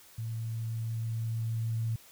sine tone with level ramp, 113.3 Hz, A#2, 49 cents flat, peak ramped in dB -33 to -28 dBFS, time 0.18-1.96 s, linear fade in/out 5 ms, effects white hiss -56 dBFS RMS until 2.11 s

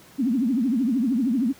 sine tone with vibrato, 246.9 Hz, B3, in tune, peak -19 dBFS, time 0.18-1.53 s, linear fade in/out 20 ms, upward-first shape triangle, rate 13 Hz, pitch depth 280 cents each way, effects pink hiss -50 dBFS RMS until 1.59 s + high-pass 80 Hz 12 dB/octave

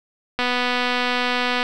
click train, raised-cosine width 0.3 ms, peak -6 dBFS, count 307, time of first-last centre 0.39-1.629 s, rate 247 Hz, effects none

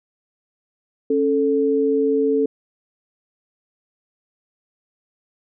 sine tone pair together, 274.7 / 440 Hz, C#4 / A4, -16 / 0 cents, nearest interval minor sixth, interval 816 cents, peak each -20 / -17 dBFS, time 1.1-2.46 s, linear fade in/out 5 ms, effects none

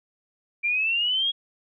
sine exponential sweep, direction up, 2352 to 3324 Hz, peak -21 dBFS, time 0.63-1.32 s, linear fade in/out 20 ms, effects none

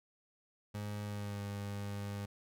30% pulse tone with pitch glide, 103.83 to 101.28 Hz, G#2 to G#2, 0 to -43 cents, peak -36 dBFS, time 0.74-2.26 s, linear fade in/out 10 ms, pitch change -43 cents, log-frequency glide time 1.02-1.41 s, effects none

